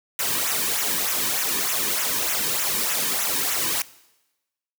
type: noise with flanger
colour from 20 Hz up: white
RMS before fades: -24 dBFS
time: 0.19-3.82 s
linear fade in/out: 2 ms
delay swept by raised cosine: 0.21 to 1.51 ms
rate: 3.3 Hz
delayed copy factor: -0.7
effects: noise-tail reverb RT60 1.0 s tail -20 dB re dry